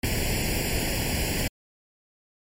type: noise with comb filter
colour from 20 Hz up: pink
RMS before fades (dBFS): -26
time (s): 0.03-1.48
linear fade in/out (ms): 5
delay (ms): 0.4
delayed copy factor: +0.95
effects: MP3 64 kbps